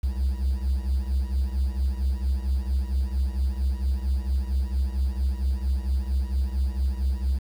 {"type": "beating tone pair", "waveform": "triangle", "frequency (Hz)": [64.4, 68.8], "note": ["C2", "C#2"], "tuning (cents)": [-27, -12], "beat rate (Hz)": 4.4, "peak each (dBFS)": [-21, -25], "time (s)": [0.03, 7.39], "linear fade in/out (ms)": 10, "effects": ["tanh soft clip ceiling -15 dBFS", "8-bit"]}